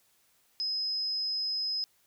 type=tone; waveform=sine; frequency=5080 Hz; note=D#8; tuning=35 cents sharp; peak=-29 dBFS; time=0.6-1.84 s; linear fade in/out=0 ms; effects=white hiss -68 dBFS RMS until 2.06 s